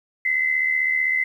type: tone pair together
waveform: sine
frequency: 1978.3 / 2054 Hz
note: B6 / C7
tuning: +2 / -33 cents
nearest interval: minor second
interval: 65 cents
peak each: -26 / -19 dBFS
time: 0.25-1.24 s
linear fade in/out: 5 ms
effects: 9-bit